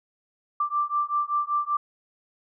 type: beating tone pair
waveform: sine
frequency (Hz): 1174.7 / 1179.9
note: D6 / D6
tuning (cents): 0 / +8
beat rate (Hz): 5.2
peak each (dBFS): -26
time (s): 0.6-1.77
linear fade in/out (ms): 5
effects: none